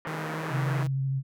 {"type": "band-pass noise", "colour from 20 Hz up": "white", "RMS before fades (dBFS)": -36, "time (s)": [0.05, 0.83], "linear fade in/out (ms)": 0, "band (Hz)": [150, 1800], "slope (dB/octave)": 24}
{"type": "tone with pitch glide", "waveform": "sawtooth", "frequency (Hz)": [157, 158.64], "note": ["D#3", "D#3"], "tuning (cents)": [16, 34], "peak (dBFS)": -30, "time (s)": [0.07, 0.87], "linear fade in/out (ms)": 0, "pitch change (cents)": 18, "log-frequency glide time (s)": [0.29, 0.39]}
{"type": "tone with vibrato", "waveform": "sine", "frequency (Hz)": 134.8, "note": "C#3", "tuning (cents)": -48, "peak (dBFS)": -25, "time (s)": [0.5, 1.23], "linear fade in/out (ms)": 50, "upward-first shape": "square", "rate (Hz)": 13, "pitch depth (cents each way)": 14}
{"effects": []}